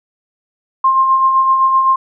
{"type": "tone with tremolo", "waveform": "sine", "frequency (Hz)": 1059, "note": "C6", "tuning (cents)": 21, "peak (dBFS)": -7, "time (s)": [0.84, 1.96], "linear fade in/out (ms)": 5, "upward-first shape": "sine", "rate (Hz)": 7.8, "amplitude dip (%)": 40, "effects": []}